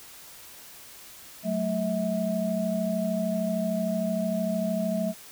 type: tone cluster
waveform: sine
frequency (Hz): 185.9 / 219.1 / 647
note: F#3 / A3 / E5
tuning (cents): +8 / -7 / -32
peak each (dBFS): -29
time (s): 1.43-5.14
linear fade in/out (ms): 50
effects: white hiss -47 dBFS RMS until 5.31 s